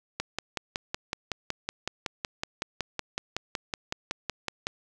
click train, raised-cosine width 0.2 ms, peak -12 dBFS, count 25, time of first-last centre 0.2-4.669 s, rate 5.37 Hz, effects none

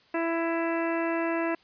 harmonic tone, 332.3 Hz, E4, 14 cents sharp, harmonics 1 / 2 / 3 / 4 / 5 / 6 / 7 / 8, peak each -28 / -31 / -35 / -39 / -37 / -39 / -45 / -40 dBFS, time 0.14-1.55 s, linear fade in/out 5 ms, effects white hiss -60 dBFS RMS until 1.63 s + resampled to 11025 Hz

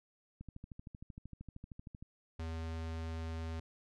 click train, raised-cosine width 5 ms, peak -35 dBFS, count 22, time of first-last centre 0.41-2.025 s, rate 13 Hz
square tone, 81.4 Hz, E2, 21 cents flat, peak -39 dBFS, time 2.39-3.6 s, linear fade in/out 5 ms
effects low-pass 6000 Hz 12 dB/octave

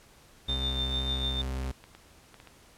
sine tone with tremolo, 3601 Hz, A7, 39 cents sharp, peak -28 dBFS, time 0.48-1.42 s, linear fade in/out 10 ms, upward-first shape sine, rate 6.7 Hz, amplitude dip 55%
40% pulse tone, 65.3 Hz, C2, 3 cents flat, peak -30 dBFS, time 0.48-1.72 s, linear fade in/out 10 ms
clicks, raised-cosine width 0.3 ms, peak -32 dBFS, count 8, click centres 1.571 / 1.635 / 1.666 / 1.84 / 1.95 / 2.343 / 2.401 / 2.473 s
effects pink hiss -57 dBFS RMS until 2.77 s + low-pass 12000 Hz 12 dB/octave

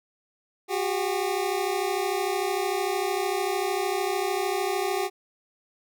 25% pulse tone pair together, 367.5 / 400.8 Hz, F#4 / G4, -12 / +38 cents, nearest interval major second, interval 150 cents, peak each -24 / -24 dBFS, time 0.68-5.1 s, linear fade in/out 50 ms, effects none

